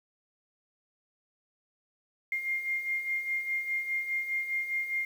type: beating tone pair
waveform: sine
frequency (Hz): 2114 / 2118.9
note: C7 / C7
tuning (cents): +17 / +21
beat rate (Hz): 4.9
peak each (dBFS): -37 / -30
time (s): 2.32-5.05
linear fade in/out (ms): 2
effects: 9-bit